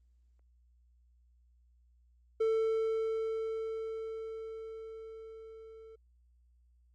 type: tone with level ramp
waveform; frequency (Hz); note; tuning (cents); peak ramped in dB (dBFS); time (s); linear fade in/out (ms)
triangle; 445.1; A4; +20; -24 to -48; 2.4-5.96; 10
effects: added 60 Hz sine -63 dBFS peak until 6.94 s + Opus 24 kbps